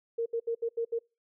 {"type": "tone bursts at uneven times", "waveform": "sine", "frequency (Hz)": 462.2, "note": "A#4", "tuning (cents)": -15, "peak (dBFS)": -27, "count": 6, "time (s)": [[0.18, 0.26], [0.33, 0.4], [0.47, 0.55], [0.62, 0.69], [0.77, 0.85], [0.92, 0.99]], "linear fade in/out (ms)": 10, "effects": ["noise-tail reverb RT60 0.3 s tail -26 dB re dry"]}